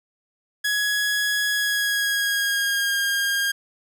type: tone with pitch glide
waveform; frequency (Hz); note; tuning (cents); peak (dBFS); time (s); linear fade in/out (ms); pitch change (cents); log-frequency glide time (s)
sawtooth; 1675 to 1616.1; G#6 to G#6; +14 to -48; -17; 0.64-3.52; 10; -62; 1.5-2.95
effects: none